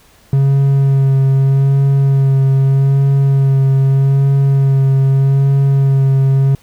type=tone with vibrato; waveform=triangle; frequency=136.5 Hz; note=C#3; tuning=26 cents flat; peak=-6 dBFS; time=0.33-6.55 s; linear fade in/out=2 ms; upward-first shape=sine; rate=0.81 Hz; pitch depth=19 cents each way; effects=pink hiss -48 dBFS RMS until 6.62 s